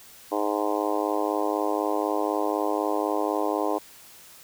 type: harmonic tone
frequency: 104 Hz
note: G#2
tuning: 3 cents sharp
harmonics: 3 / 4 / 5 / 6 / 7 / 8 / 9 / 10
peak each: -29 / -30 / -31 / -32 / -32 / -33 / -34 / -34 dBFS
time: 0.31-3.79 s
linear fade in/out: 20 ms
effects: white hiss -49 dBFS RMS until 4.43 s